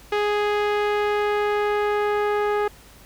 sawtooth tone with low-pass filter sweep, 415.3 Hz, G#4, in tune, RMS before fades -22 dBFS, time 0.12-2.68 s, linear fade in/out 5 ms, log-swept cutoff 2900 to 1600 Hz, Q 1, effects added 50 Hz sine -49 dBFS peak until 3.05 s + pink hiss -49 dBFS RMS until 3.05 s

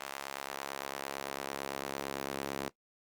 sawtooth tone with high-pass filter sweep, 68.9 Hz, C#2, 10 cents flat, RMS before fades -40 dBFS, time 0-2.69 s, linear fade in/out 10 ms, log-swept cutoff 830 to 310 Hz, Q 0.88, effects noise-tail reverb RT60 0.1 s tail -18 dB re dry + Opus 24 kbps

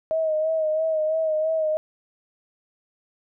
sine tone with vibrato, 631 Hz, D#5, 24 cents sharp, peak -20 dBFS, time 0.11-1.77 s, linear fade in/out 0 ms, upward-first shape sine, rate 3 Hz, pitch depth 39 cents each way, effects none

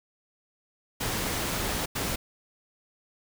pink noise bursts at uneven times, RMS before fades -30 dBFS, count 2, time 1-1.86 / 1.95-2.16 s, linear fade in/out 10 ms, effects none

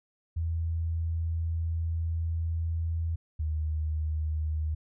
sine tone pair in turn, 82.41 / 77.61 Hz, E2 / D#2, 0 / -4 cents, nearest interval minor second, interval 104 cents, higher first, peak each -27 dBFS, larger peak neither, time 0.36-3.16 / 3.39-4.75 s, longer first, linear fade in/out 10 ms, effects none

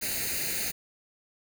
white noise with comb filter, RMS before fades -31 dBFS, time 0.01-0.72 s, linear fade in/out 20 ms, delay 0.45 ms, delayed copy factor +0.8, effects none

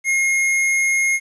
square tone, 2147 Hz, C7, 44 cents sharp, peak -16 dBFS, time 0.04-1.2 s, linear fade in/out 50 ms, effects resampled to 24000 Hz + 9-bit

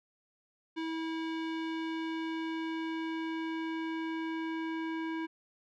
square tone with low-pass filter sweep, 323.9 Hz, E4, 30 cents flat, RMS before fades -36 dBFS, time 0.76-5.27 s, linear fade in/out 20 ms, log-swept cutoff 3300 to 2200 Hz, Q 1.4, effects none

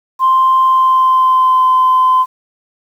sine tone with pitch glide, 1046.5 to 1028.5 Hz, C6 to C6, 0 to -30 cents, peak -6 dBFS, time 0.19-2.26 s, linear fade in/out 50 ms, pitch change -30 cents, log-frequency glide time 0.61-1.69 s, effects tanh soft clip ceiling -3 dBFS + 7-bit

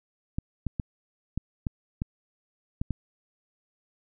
clicks, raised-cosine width 5 ms, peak -16 dBFS, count 8, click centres 0.385 / 0.667 / 0.798 / 1.376 / 1.668 / 2.019 / 2.815 / 2.907 s, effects none

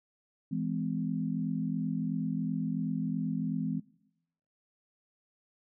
sine chord, E augmented, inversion none, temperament equal with one note detuned, 164.81 / 207.7 / 255.5 Hz, E3 / G#3 / B#3, 0 / 0 / -41 cents, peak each -34 dBFS, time 0.51-3.8 s, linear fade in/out 10 ms, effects noise-tail reverb RT60 0.8 s tail -19 dB re dry

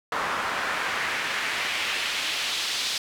pink noise with band-pass filter sweep, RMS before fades -28 dBFS, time 0.12-2.98 s, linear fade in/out 2 ms, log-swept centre 1200 to 4100 Hz, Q 1.4, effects none

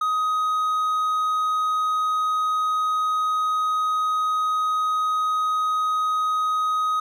triangle tone, 1256 Hz, D#6, 16 cents sharp, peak -18 dBFS, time 0.01-7 s, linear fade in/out 5 ms, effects none

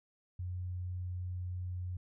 sine tone, 90.3 Hz, F#2, 42 cents flat, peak -36 dBFS, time 0.39-1.97 s, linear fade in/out 5 ms, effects none

